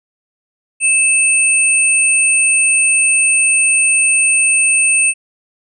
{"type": "tone pair together", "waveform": "sine", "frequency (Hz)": [2625, 8829], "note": ["E7", "C#9"], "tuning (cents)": [-8, -8], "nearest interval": "octave + major sixth", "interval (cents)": 2100, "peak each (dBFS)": -12, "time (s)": [0.8, 5.14], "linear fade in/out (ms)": 50, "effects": []}